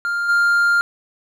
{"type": "tone with level steps", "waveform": "triangle", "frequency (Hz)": 1400, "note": "F6", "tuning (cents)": 4, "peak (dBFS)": [-17, -11], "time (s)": [0.05, 0.81], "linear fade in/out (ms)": 0, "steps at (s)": 0.28, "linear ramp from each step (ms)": 20, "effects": []}